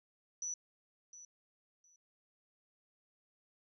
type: tone with echo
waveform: sine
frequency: 5930 Hz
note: F#8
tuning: 3 cents sharp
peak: -37 dBFS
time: 0.42-0.54 s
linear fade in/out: 2 ms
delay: 710 ms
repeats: 2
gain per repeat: -14 dB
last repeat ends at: 1.96 s
effects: none